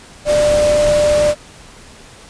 sine tone in noise, 595 Hz, D5, 22 cents sharp, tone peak -10 dBFS, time 0.25-1.35 s, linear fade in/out 50 ms, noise pink, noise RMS -22 dBFS, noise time 0.25-1.35 s, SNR +9 dB, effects pink hiss -40 dBFS RMS until 2.29 s + resampled to 22050 Hz

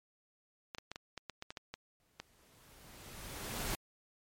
clicks, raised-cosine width 0.2 ms, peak -25 dBFS, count 11, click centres 0.748 / 0.784 / 0.916 / 0.959 / 1.177 / 1.297 / 1.424 / 1.505 / 1.572 / 1.74 / 2.2 s
pink noise with exponential growth, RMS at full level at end -36 dBFS, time 2-3.75 s, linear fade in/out 0 ms, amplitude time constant 380 ms
effects MP3 64 kbps

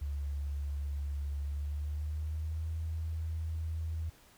sine tone with pitch glide, 71.3 to 80.5 Hz, C#2 to E2, +49 to -41 cents, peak -33 dBFS, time 0.01-4.1 s, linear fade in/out 10 ms, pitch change +210 cents, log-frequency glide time 1.46-2.71 s, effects pink hiss -61 dBFS RMS until 4.37 s

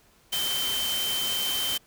sine tone in noise, 3100 Hz, G7, 20 cents flat, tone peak -27 dBFS, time 0.32-1.78 s, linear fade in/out 10 ms, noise white, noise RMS -31 dBFS, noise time 0.32-1.78 s, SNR +1 dB, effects pink hiss -60 dBFS RMS until 1.86 s

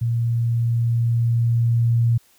sine tone with level ramp, 117.1 Hz, A#2, 8 cents sharp, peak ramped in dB -18 to -14 dBFS, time 0.01-2.18 s, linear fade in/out 10 ms, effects white hiss -57 dBFS RMS until 2.38 s

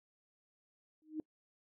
sine tone with exponential growth, 310.5 Hz, D#4, 3 cents flat, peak -33 dBFS, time 1.02-1.2 s, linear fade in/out 1 ms, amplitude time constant 39 ms, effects noise-tail reverb RT60 0.1 s tail -25 dB re dry

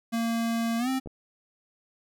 square tone with pitch glide, 229.9 to 262.6 Hz, A#3 to C4, -24 to +6 cents, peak -26 dBFS, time 0.12-1 s, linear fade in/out 20 ms, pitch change +230 cents, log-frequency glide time 0.78-0.89 s
clicks, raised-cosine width 2 ms, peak -27 dBFS, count 2, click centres 1.06 / 1.073 s
effects none

